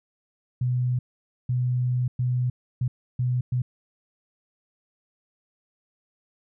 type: tone bursts at uneven times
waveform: sine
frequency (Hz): 124.8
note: B2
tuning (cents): +19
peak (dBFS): -21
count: 6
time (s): 0.61-0.99 / 1.49-2.08 / 2.19-2.5 / 2.81-2.88 / 3.19-3.41 / 3.52-3.62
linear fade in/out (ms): 5
effects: none